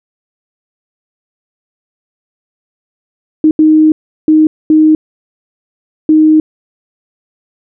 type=tone bursts at uneven times; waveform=sine; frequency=311.1 Hz; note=D#4; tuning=in tune; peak=-3 dBFS; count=5; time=3.44-3.51 / 3.59-3.92 / 4.28-4.47 / 4.7-4.95 / 6.09-6.4 s; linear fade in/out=2 ms; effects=none